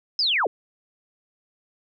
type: linear sweep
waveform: sine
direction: down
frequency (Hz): 5274 to 326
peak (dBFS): -19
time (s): 0.19-0.47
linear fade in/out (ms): 2
effects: none